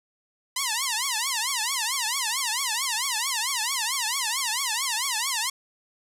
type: tone with vibrato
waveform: 5% pulse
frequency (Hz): 980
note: B5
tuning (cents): -14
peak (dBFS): -12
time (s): 0.56-5.5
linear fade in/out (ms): 5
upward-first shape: triangle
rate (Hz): 4.5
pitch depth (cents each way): 270
effects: low-pass 11000 Hz 12 dB/octave + 9-bit